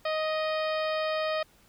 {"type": "harmonic tone with a mistuned harmonic", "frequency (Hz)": 625, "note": "D#5", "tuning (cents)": 8, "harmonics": [1, 2, 3, 4, 5, 6, 7, 8], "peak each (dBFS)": [-28, -34, -38, -40, -42, -44, -45, -46], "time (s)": [0.05, 1.43], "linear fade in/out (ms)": 5, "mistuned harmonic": 4, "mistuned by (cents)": -21, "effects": ["pink hiss -61 dBFS RMS until 1.68 s"]}